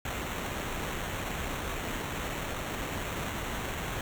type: noise with sample-and-hold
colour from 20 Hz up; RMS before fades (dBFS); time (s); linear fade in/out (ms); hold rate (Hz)
pink; -35; 0.05-4.01; 2; 4900
effects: none